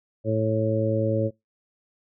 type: harmonic tone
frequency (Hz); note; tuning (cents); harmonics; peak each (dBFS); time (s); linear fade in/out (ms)
110; A2; 0; 1 / 2 / 3 / 4 / 5; -25 / -30 / -29 / -30 / -25; 0.24-1.31; 50
effects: noise-tail reverb RT60 0.2 s tail -26 dB re dry